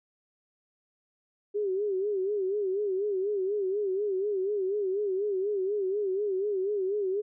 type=tone with vibrato; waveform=sine; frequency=395.8 Hz; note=G4; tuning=17 cents sharp; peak=-26 dBFS; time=1.54-7.22 s; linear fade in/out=20 ms; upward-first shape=sine; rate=4.1 Hz; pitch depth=110 cents each way; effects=none